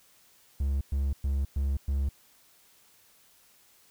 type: tone bursts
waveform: triangle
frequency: 69.1 Hz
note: C#2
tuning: 5 cents flat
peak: -23 dBFS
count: 5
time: 0.6-2.09 s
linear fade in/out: 5 ms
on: 210 ms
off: 110 ms
effects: white hiss -61 dBFS RMS until 3.9 s